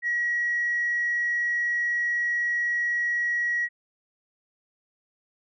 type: tone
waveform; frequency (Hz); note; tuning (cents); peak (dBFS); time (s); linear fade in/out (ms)
sine; 1912; A#6; +43; -22; 0.02-3.69; 50
effects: tanh soft clip ceiling -18 dBFS